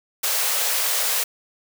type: high-pass noise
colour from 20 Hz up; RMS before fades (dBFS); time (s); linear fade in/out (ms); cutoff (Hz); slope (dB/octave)
white; -22; 0.23-1.24; 10; 440; 96
effects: none